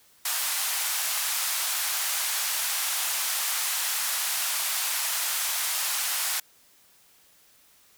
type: band-pass noise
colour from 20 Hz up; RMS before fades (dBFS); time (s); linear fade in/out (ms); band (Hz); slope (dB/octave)
white; -28; 0.25-6.4; 5; 760 to 15000; 24
effects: white hiss -59 dBFS RMS until 7.97 s